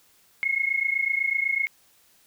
sine tone pair together, 2154 / 2182 Hz, C7 / C#7, +50 / -28 cents, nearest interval unison, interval 22 cents, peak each -25 dBFS, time 0.43-1.67 s, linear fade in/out 0 ms, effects white hiss -60 dBFS RMS until 2.26 s

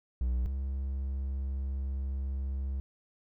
triangle tone pair in turn, 61.8 / 67.3 Hz, B1 / C2, +2 / +49 cents, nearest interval minor second, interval 147 cents, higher second, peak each -25 / -29 dBFS, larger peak first, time 0.21-0.46 / 0.46-2.8 s, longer second, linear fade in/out 0 ms, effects none

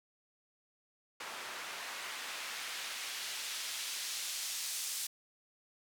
white noise with band-pass filter sweep, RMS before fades -41 dBFS, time 1.2-5.07 s, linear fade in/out 5 ms, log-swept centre 1100 to 6600 Hz, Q 0.73, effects none

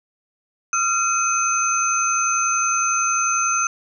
sine tone cluster, 1257 / 1368 / 2533 / 6170 Hz, D#6 / F6 / D#7 / G8, +17 / -36 / +30 / -28 cents, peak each -28 / -21 / -26 / -21 dBFS, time 0.73-3.67 s, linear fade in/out 2 ms, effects none

